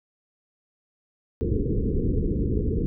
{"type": "low-pass noise", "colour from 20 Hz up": "pink", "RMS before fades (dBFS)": -24, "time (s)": [1.41, 2.86], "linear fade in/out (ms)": 0, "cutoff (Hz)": 480, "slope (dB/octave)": 96, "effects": []}